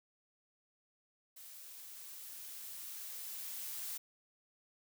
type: noise with level ramp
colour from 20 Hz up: blue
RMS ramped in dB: -53 to -42 dBFS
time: 1.36-3.98 s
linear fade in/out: 10 ms
effects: none